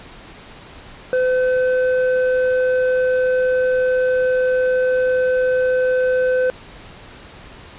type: tone with low-pass filter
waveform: square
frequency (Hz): 509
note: C5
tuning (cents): -48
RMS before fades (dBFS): -17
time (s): 1.13-6.5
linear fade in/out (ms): 0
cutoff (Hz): 1100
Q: 8.9
effects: pink hiss -40 dBFS RMS until 7.78 s + resampled to 8000 Hz